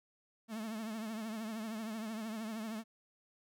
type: tone with vibrato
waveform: 45% pulse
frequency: 220 Hz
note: A3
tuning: in tune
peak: -39 dBFS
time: 0.48-2.84 s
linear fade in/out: 50 ms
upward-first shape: triangle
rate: 13 Hz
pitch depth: 86 cents each way
effects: none